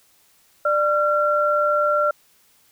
sine tone pair together, 594 / 1367.8 Hz, D5 / F6, +20 / -36 cents, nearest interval octave + major second, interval 1444 cents, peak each -19 dBFS, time 0.65-2.11 s, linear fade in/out 5 ms, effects white hiss -58 dBFS RMS until 2.71 s

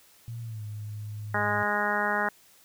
sine tone with pitch glide, 116.54 to 105.64 Hz, A#2 to G#2, 0 to +30 cents, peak -34 dBFS, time 0.28-1.63 s, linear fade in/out 0 ms, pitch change -170 cents, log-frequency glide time 0.42-0.63 s
harmonic tone, 207.1 Hz, G#3, 5 cents flat, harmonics 1 / 2 / 3 / 4 / 5 / 6 / 7 / 8 / 9, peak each -36 / -36 / -34 / -31 / -34 / -35 / -31 / -33 / -32 dBFS, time 1.34-2.29 s, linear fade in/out 5 ms
effects white hiss -58 dBFS RMS until 2.64 s

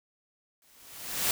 white noise with exponential growth, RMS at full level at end -25 dBFS, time 0.62-1.31 s, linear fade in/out 1 ms, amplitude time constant 150 ms, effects none

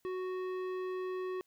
sine tone with tanh clipping, 370 Hz, F#4, in tune, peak -37 dBFS, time 0.05-1.41 s, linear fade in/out 0 ms, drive 14 dB, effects white hiss -75 dBFS RMS until 1.46 s

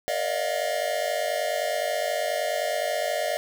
square tone cluster, 469.1 / 573 / 623 / 677 / 712 Hz, A#4 / D5 / D#5 / E5 / F5, +11 / -43 / +2 / +46 / +33 cents, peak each -38 / -31 / -29 / -37 / -32 dBFS, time 0.08-3.37 s, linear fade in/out 0 ms, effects none

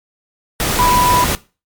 sine tone in noise, 987.8 Hz, B5, in tune, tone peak -11 dBFS, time 0.79-1.24 s, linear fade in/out 0 ms, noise pink, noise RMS -17 dBFS, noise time 0.6-1.35 s, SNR +3 dB, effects noise-tail reverb RT60 0.3 s tail -19 dB re dry + MP3 96 kbps

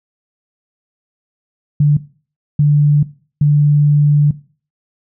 sine tone bursts at uneven times, 146.83 Hz, D3, in tune, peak -7 dBFS, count 3, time 1.8-1.97 / 2.59-3.03 / 3.41-4.31 s, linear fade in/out 5 ms, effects noise-tail reverb RT60 0.4 s tail -18 dB re dry

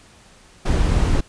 brown noise, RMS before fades -17 dBFS, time 0.65-1.21 s, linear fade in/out 10 ms, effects pink hiss -49 dBFS RMS until 1.28 s + resampled to 22050 Hz

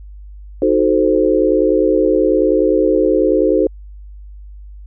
sine chord, D# diminished seventh, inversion none, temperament equal with one note detuned, 311.1 / 370 / 440 / 521.1 Hz, D#4 / F#4 / A4 / C5, 0 / 0 / 0 / -7 cents, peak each -16 dBFS, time 0.62-3.67 s, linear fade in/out 2 ms, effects added 50 Hz sine -32 dBFS peak until 4.86 s

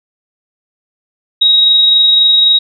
sine tone with amplitude modulation, 3800 Hz, A#7, 33 cents sharp, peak -4 dBFS, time 1.41-2.59 s, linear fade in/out 10 ms, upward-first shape sine, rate 23.8 Hz, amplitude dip 25%, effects none

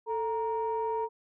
sine tone pair together, 442.8 / 937.2 Hz, A4 / A#5, +11 / +9 cents, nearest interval octave + minor second, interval 1298 cents, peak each -30 / -30 dBFS, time 0.06-1.09 s, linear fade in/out 50 ms, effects tanh soft clip ceiling -22 dBFS

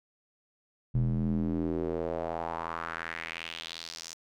square tone with band-pass filter sweep, 41.38 Hz, E1, 7 cents sharp, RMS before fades -33 dBFS, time 0.94-4.14 s, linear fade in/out 10 ms, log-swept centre 130 to 6300 Hz, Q 2.9, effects none

